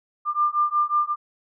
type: beating tone pair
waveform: sine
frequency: 1193 / 1198.5 Hz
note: D6 / D6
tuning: +27 / +35 cents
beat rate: 5.5 Hz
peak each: -22 dBFS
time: 0.25-1.16 s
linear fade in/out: 50 ms
effects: none